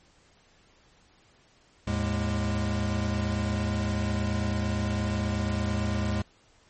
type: tone cluster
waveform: square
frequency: 78.7 / 107.3 / 206.7 Hz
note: D#2 / A2 / G#3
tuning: +20 / -43 / -8 cents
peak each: -31 dBFS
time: 1.87-6.22 s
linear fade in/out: 5 ms
effects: pink hiss -61 dBFS RMS until 6.69 s + MP3 32 kbps